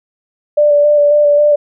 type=tone with vibrato; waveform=sine; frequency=587.3 Hz; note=D5; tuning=in tune; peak=-6 dBFS; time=0.57-1.56 s; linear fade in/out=10 ms; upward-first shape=square; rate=3.7 Hz; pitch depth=15 cents each way; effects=none